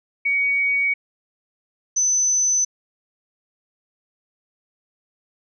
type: tone pair in turn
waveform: sine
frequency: 2248 / 6057 Hz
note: C#7 / F#8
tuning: +24 / +40 cents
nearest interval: octave + perfect fourth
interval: 1716 cents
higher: second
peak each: -17 / -16 dBFS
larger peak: second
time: 0.25-0.94 / 1.96-2.65 s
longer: neither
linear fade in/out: 10 ms
effects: none